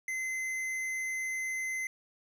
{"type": "tone with tanh clipping", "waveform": "triangle", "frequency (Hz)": 2056, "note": "C7", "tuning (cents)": -31, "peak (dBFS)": -34, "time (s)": [0.08, 1.87], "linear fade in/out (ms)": 2, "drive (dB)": 17, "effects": []}